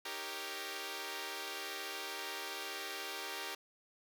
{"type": "chord", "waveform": "5% pulse", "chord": "Eb dominant seventh", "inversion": "none", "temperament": "equal", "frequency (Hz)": [311.1, 392, 466.2, 554.4], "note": ["Eb4", "G4", "Bb4", "Db5"], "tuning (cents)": [0, 0, 0, 0], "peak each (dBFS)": [-38, -32, -35, -37], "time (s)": [0.05, 3.55], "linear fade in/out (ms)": 5, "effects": []}